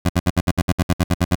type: tone bursts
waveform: 20% pulse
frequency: 89.5 Hz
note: F2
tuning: 43 cents sharp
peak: -9 dBFS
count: 13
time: 0.05-1.355 s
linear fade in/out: 10 ms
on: 45 ms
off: 60 ms
effects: none